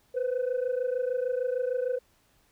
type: tone pair together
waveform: sine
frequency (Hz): 490.2 / 516.8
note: B4 / C5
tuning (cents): -13 / -21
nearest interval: minor second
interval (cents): 92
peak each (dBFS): -27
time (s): 0.14-1.99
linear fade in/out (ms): 20
effects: tanh soft clip ceiling -23 dBFS + pink hiss -66 dBFS RMS until 2.51 s